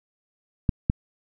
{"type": "clicks", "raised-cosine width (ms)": 5, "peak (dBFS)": -7, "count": 2, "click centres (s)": [0.692, 0.899], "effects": []}